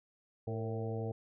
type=harmonic tone with a mistuned harmonic; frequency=110.8 Hz; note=A2; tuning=13 cents sharp; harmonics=1 / 2 / 3 / 4 / 5 / 6 / 7; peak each=-37 / -44 / -47 / -40 / -48 / -48 / -49 dBFS; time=0.47-1.12 s; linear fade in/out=5 ms; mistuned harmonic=4; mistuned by=+47 cents; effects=none